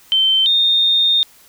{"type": "tone pair in turn", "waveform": "sine", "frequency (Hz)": [3100, 3661], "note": ["G7", "A#7"], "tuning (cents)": [-20, -32], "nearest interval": "minor third", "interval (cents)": 288, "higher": "second", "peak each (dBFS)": [-11, -11], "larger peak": "neither", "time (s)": [[0.12, 0.46], [0.46, 1.23]], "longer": "second", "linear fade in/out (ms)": 0, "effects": ["white hiss -48 dBFS RMS until 1.48 s"]}